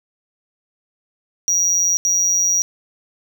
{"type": "tone bursts at uneven times", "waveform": "triangle", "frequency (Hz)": 5760, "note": "F#8", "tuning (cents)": -47, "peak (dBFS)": -13, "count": 2, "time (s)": [[1.48, 1.97], [2.05, 2.62]], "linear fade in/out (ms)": 0, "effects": []}